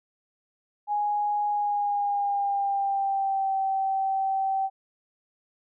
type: tone with pitch glide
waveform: sine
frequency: 829 to 773.5 Hz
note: G#5 to G5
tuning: -3 to -23 cents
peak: -23 dBFS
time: 0.87-4.7 s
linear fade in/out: 50 ms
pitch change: -120 cents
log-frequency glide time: 1.48-3.55 s
effects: none